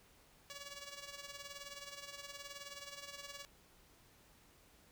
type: tone with tremolo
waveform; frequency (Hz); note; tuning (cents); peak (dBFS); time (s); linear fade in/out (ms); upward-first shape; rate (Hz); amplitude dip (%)
5% pulse; 567; C#5; +39; -34; 0.5-3.45; 0; sine; 19; 65
effects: pink hiss -66 dBFS RMS until 4.91 s